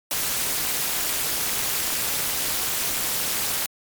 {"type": "noise with amplitude modulation", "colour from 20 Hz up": "white", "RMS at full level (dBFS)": -21, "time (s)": [0.11, 3.66], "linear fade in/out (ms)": 2, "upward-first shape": "sine", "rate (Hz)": 289, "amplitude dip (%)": 90, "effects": ["MP3 96 kbps"]}